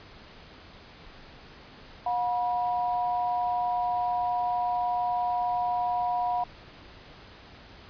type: tone pair together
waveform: sine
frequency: 720 / 971.1 Hz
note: F#5 / B5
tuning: -47 / -29 cents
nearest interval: perfect fourth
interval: 518 cents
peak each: -26 / -30 dBFS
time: 2.06-6.44 s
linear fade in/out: 5 ms
effects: pink hiss -49 dBFS RMS until 7.89 s + resampled to 11025 Hz